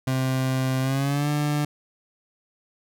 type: tone with pitch glide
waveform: 30% pulse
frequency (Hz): 130.9 to 147.78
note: C3 to D3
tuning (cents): +1 to +11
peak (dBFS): -19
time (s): 0.07-1.65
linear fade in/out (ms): 5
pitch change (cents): +210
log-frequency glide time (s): 0.81-1.29
effects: none